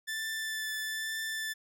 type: tone with vibrato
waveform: sawtooth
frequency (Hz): 1760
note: A6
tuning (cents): 0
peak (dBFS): -30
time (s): 0.07-1.54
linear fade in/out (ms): 20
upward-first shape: triangle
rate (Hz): 1.1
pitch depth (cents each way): 13
effects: none